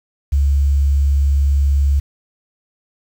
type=tone; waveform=sine; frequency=70.2 Hz; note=C#2; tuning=22 cents sharp; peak=-11 dBFS; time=0.32-2 s; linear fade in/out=10 ms; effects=7-bit